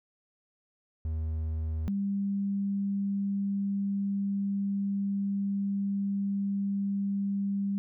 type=tone pair in turn; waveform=triangle / sine; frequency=79.2 / 198.77 Hz; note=D#2 / G3; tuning=+31 / +24 cents; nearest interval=octave + major third; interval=1593 cents; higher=second; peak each=-27 dBFS; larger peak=neither; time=1.05-1.88 / 1.88-7.78 s; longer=second; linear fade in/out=0 ms; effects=none